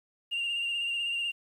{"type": "tone with vibrato", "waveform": "sine", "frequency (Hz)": 2794, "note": "F7", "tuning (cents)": 0, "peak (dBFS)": -27, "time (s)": [0.31, 1.32], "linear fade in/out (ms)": 20, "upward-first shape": "sine", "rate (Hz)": 16, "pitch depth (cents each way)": 31, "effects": ["tanh soft clip ceiling -26 dBFS", "10-bit"]}